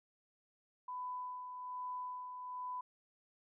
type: tone with tremolo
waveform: sine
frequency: 999 Hz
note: B5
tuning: 20 cents sharp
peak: -39 dBFS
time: 0.88-2.81 s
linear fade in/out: 5 ms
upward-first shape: sine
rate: 1.2 Hz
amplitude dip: 45%
effects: none